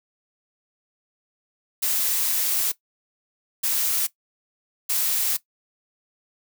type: noise bursts at uneven times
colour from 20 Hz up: blue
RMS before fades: -23 dBFS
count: 3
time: 1.82-2.72 / 3.63-4.07 / 4.89-5.37 s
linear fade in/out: 10 ms
effects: noise-tail reverb RT60 0.1 s tail -17 dB re dry